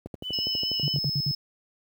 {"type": "click train", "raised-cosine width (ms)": 2, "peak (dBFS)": -22, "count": 13, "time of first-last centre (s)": [0.06, 1.044], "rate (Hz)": 12.2}
{"type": "tone with vibrato", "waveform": "sine", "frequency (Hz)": 2968, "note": "F#7", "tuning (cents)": 5, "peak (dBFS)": -30, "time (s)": [0.22, 0.98], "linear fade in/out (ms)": 50, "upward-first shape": "triangle", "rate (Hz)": 4.7, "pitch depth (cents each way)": 23}
{"type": "tone", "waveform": "triangle", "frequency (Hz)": 5200, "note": "E8", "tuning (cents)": -24, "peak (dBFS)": -26, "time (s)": [0.33, 1.35], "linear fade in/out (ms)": 5}
{"type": "tone bursts", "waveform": "sine", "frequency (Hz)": 142.5, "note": "C#3", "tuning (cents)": 48, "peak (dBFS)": -24, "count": 5, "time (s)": [0.83, 1.312], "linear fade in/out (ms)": 2, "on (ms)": 50, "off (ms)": 58}
{"effects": ["high-pass 60 Hz 12 dB/octave", "9-bit"]}